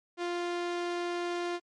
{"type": "tone", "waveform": "sawtooth", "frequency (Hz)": 349.2, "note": "F4", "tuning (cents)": 0, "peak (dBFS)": -27, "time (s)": [0.17, 1.6], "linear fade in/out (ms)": 50, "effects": ["low-pass 5000 Hz 12 dB/octave", "MP3 48 kbps"]}